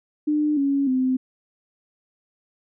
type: tone with pitch steps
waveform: sine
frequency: 300 / 278.3 / 258.2 Hz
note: D4 / C#4 / C4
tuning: +37 / +7 / -23 cents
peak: -18 dBFS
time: 0.27-1.17 s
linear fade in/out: 10 ms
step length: 300 ms
effects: none